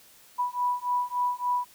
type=beating tone pair; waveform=sine; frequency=982 / 985.5 Hz; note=B5 / B5; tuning=-10 / -4 cents; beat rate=3.5 Hz; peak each=-28 dBFS; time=0.38-1.65 s; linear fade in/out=20 ms; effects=white hiss -55 dBFS RMS until 1.74 s